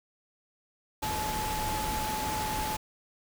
sine tone in noise, 860 Hz, A5, 40 cents flat, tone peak -32 dBFS, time 1.02-2.77 s, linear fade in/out 10 ms, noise pink, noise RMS -34 dBFS, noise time 1.02-2.77 s, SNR -1 dB, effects none

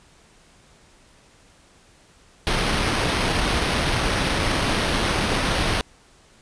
pink noise with sample-and-hold, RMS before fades -22 dBFS, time 2.47-5.81 s, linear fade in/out 0 ms, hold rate 7350 Hz, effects pink hiss -54 dBFS RMS until 6.41 s + resampled to 22050 Hz

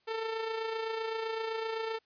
sawtooth tone with amplitude modulation, 447 Hz, A4, 27 cents sharp, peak -27 dBFS, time 0.07-1.99 s, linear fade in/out 20 ms, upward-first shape sine, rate 27.8 Hz, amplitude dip 45%, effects white hiss -72 dBFS RMS until 2.05 s + resampled to 11025 Hz

